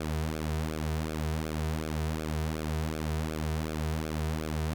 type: tone with flanger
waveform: sawtooth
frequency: 78.1 Hz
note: D#2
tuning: 7 cents sharp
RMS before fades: -32 dBFS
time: 0-4.74 s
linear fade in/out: 5 ms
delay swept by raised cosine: 1 to 3.7 ms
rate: 2.7 Hz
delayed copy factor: -0.85
effects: none